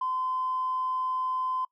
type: tone with tanh clipping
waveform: triangle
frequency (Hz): 1027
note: C6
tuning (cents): -33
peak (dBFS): -27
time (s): 0.01-1.65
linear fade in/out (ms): 5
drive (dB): 4
effects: noise-tail reverb RT60 0.1 s tail -22 dB re dry